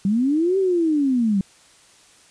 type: linear two-way sweep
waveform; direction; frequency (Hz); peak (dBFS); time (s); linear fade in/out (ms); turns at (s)
sine; up then down; 187 to 392 to 187; -16; 0.05-1.41; 2; 0.58
effects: white hiss -52 dBFS RMS until 2.3 s + resampled to 22050 Hz